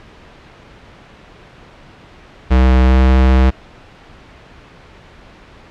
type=tone with pitch glide; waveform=square; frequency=64 to 64.78 Hz; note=C2 to C2; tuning=-38 to -17 cents; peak=-8 dBFS; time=2.5-3.51 s; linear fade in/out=20 ms; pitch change=+21 cents; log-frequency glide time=2.88-3.08 s; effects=pink hiss -41 dBFS RMS until 5.7 s + low-pass 3000 Hz 12 dB/octave